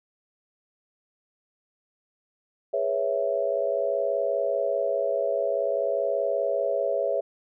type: chord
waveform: sine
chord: C# minor seventh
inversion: second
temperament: equal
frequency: 415.3 / 493.9 / 554.4 / 659.3 Hz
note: G#4 / B4 / C#5 / E5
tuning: 0 / 0 / 0 / 0 cents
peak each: -31 / -31 / -26 / -28 dBFS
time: 2.73-7.21 s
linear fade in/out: 10 ms
effects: none